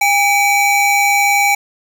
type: tone pair together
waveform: square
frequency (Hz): 809 / 2288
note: G#5 / D7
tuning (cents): -46 / -46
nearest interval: octave + tritone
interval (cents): 1800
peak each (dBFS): -14 / -14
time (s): 0.01-1.55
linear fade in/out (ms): 5
effects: none